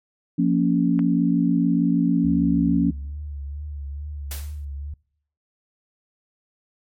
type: chord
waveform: sine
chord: Bb minor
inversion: second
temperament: just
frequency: 174.81 / 233.1 / 279.7 Hz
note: F3 / Bb3 / Db4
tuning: +2 / 0 / +16 cents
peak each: -20 / -22 / -20 dBFS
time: 0.38-2.91 s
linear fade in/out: 10 ms
type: click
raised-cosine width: 0.5 ms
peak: -20 dBFS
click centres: 0.992 s
type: tone with vibrato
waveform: sine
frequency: 72.2 Hz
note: D2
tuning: 29 cents flat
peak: -29 dBFS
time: 2.24-4.94 s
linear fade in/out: 5 ms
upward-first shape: triangle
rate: 2.3 Hz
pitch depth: 70 cents each way
type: noise with exponential decay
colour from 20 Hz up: white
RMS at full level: -31 dBFS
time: 4.31-4.65 s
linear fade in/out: 2 ms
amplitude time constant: 73 ms
effects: noise-tail reverb RT60 0.7 s tail -25 dB re dry + MP3 64 kbps